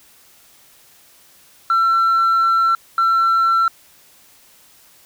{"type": "tone bursts at uneven times", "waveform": "sine", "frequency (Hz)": 1348, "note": "E6", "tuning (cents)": 38, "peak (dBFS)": -10, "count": 2, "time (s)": [[1.7, 2.75], [2.98, 3.68]], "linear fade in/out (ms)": 2, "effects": ["tanh soft clip ceiling -11 dBFS", "white hiss -50 dBFS RMS until 5.05 s"]}